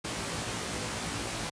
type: noise with comb filter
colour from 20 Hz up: pink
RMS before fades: -34 dBFS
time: 0.04-1.5 s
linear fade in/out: 10 ms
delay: 18 ms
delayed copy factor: +0.85
effects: high-pass 80 Hz 12 dB/octave + resampled to 22050 Hz